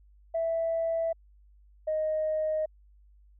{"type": "tone pair in turn", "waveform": "sine", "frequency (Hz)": [659.3, 622.3], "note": ["E5", "D#5"], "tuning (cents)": [0, 0], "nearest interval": "minor second", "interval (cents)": 100, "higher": "first", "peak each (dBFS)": -25, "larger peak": "neither", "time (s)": [[0.34, 1.13], [1.87, 2.66]], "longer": "neither", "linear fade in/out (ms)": 10, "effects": ["tanh soft clip ceiling -21 dBFS", "added 50 Hz sine -55 dBFS peak until 3.39 s"]}